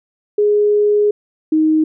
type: tone pair in turn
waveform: sine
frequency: 415.9 / 312.7 Hz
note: G#4 / D#4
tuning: +2 / +9 cents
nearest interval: perfect fourth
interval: 493 cents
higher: first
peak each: -10 dBFS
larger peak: neither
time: 0.38-1.11 / 1.52-1.84 s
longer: first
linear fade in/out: 5 ms
effects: none